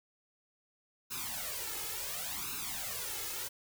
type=noise with flanger; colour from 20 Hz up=white; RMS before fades=-39 dBFS; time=1.1-3.49 s; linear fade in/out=20 ms; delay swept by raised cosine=0.76 to 2.36 ms; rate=0.7 Hz; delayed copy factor=+0.85; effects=none